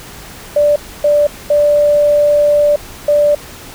sine tone bursts at uneven times, 587.3 Hz, D5, in tune, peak -7 dBFS, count 4, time 0.56-0.76 / 1.04-1.27 / 1.5-2.76 / 3.08-3.35 s, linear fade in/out 5 ms, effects pink hiss -33 dBFS RMS until 3.74 s

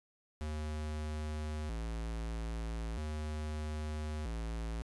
square tone with vibrato, 65.41 Hz, C2, in tune, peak -37 dBFS, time 0.41-4.82 s, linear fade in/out 0 ms, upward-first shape square, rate 0.39 Hz, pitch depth 270 cents each way, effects resampled to 24000 Hz

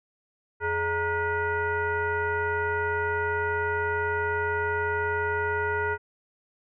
sine tone with frequency modulation, 932.3 Hz, A#5, in tune, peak -24 dBFS, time 0.6-5.98 s, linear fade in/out 50 ms, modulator 511 Hz, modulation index 1.6, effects none

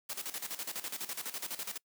white noise with tremolo, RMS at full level -38 dBFS, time 0.09-1.78 s, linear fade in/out 10 ms, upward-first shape square, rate 12 Hz, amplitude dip 75%, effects noise-tail reverb RT60 0.1 s tail -25 dB re dry + high-pass 200 Hz 12 dB/octave

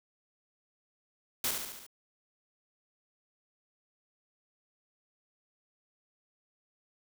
white noise with echo, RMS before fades -31 dBFS, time 1.44-1.51 s, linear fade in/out 2 ms, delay 71 ms, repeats 5, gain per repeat -4 dB, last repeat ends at 1.865 s, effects none

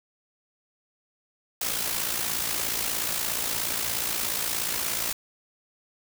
white noise with amplitude modulation, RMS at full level -26 dBFS, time 1.61-5.13 s, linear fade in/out 5 ms, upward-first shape sine, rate 56.9 Hz, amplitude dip 55%, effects none

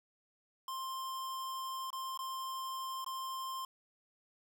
square tone with dropouts, 1052 Hz, C6, 9 cents sharp, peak -39 dBFS, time 0.68-3.65 s, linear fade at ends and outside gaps 2 ms, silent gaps 1.904-1.929 / 2.175-2.19 / 3.045-3.063 s, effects none

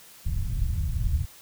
pink low-pass noise, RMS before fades -26 dBFS, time 0.25-1.26 s, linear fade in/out 20 ms, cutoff 120 Hz, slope 24 dB/octave, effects white hiss -50 dBFS RMS until 1.41 s

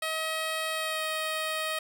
10% pulse tone with pitch glide, 636 to 629.1 Hz, D#5 to D#5, +38 to +19 cents, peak -21 dBFS, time 0.02-1.79 s, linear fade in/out 5 ms, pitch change -19 cents, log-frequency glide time 0.72-1.01 s, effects none

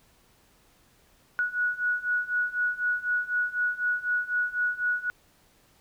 sine beating tone pair, 1462 / 1466 Hz, F#6 / F#6, -21 / -16 cents, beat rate 4 Hz, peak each -29 / -27 dBFS, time 1.39-5.1 s, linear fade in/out 0 ms, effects pink hiss -62 dBFS RMS until 5.8 s

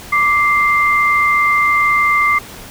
sine tone pair together, 1173 / 2090 Hz, D6 / C7, -2 / -2 cents, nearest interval minor seventh, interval 1000 cents, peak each -13 dBFS, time 0.12-2.39 s, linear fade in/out 10 ms, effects pink hiss -34 dBFS RMS until 2.7 s

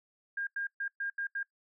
sine tone bursts at uneven times, 1612 Hz, G6, 48 cents sharp, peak -32 dBFS, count 6, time 0.37-0.47 / 0.56-0.67 / 0.8-0.88 / 1-1.1 / 1.18-1.27 / 1.35-1.43 s, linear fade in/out 5 ms, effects noise-tail reverb RT60 0.1 s tail -21 dB re dry

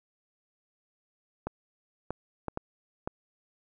clicks, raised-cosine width 1 ms, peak -18 dBFS, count 5, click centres 1.47 / 2.106 / 2.483 / 2.574 / 3.075 s, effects none

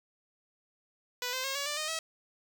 5% pulse tone with pitch steps, 493.9 / 516.4 / 539.8 / 564.4 / 590.1 / 616.9 / 645 Hz, B4 / C5 / C#5 / C#5 / D5 / D#5 / E5, 0 / -23 / -46 / +31 / +8 / -15 / -38 cents, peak -21 dBFS, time 1.22-1.99 s, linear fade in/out 2 ms, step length 110 ms, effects 10-bit

